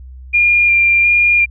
sine tone with vibrato, 2400 Hz, D7, 37 cents sharp, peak -8 dBFS, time 0.33-1.46 s, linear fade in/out 20 ms, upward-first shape square, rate 1.4 Hz, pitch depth 11 cents each way, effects added 64 Hz sine -31 dBFS peak until 1.5 s

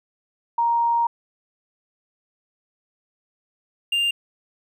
sine / triangle tone pair in turn, 936 / 2798 Hz, A#5 / F7, +7 / +3 cents, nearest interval octave + perfect fifth, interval 1896 cents, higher second, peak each -17 dBFS, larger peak neither, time 0.58-1.07 / 3.92-4.11 s, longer first, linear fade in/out 5 ms, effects none

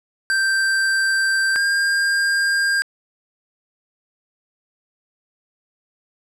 square tone pair in turn, 1568 / 1603.7 Hz, G6 / G6, 0 / +39 cents, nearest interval unison, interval 39 cents, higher second, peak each -17 dBFS, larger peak neither, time 0.3-1.56 / 1.56-2.82 s, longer neither, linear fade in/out 0 ms, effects low-pass 10000 Hz 12 dB/octave + 9-bit

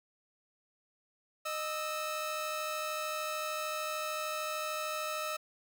sawtooth tone pair together, 616 / 1305.3 Hz, D#5 / E6, -17 / -17 cents, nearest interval octave + minor second, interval 1300 cents, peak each -34 / -33 dBFS, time 1.45-5.37 s, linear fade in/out 10 ms, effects none

